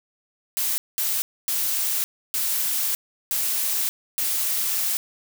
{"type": "noise bursts at uneven times", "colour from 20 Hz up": "blue", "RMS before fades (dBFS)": -24, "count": 6, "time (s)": [[0.57, 0.78], [0.98, 1.22], [1.48, 2.04], [2.34, 2.95], [3.31, 3.89], [4.18, 4.97]], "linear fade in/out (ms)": 0, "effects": []}